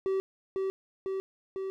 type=tone with echo; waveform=triangle; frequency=384.1 Hz; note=G4; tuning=35 cents flat; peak=-24 dBFS; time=0.06-0.2 s; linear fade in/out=0 ms; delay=500 ms; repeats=3; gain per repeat=-2 dB; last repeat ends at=1.7 s; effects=none